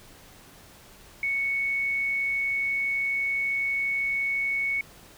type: tone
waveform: sine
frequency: 2217 Hz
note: C#7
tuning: in tune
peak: -24 dBFS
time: 1.23-4.81 s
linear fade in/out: 2 ms
effects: pink hiss -51 dBFS RMS until 5.17 s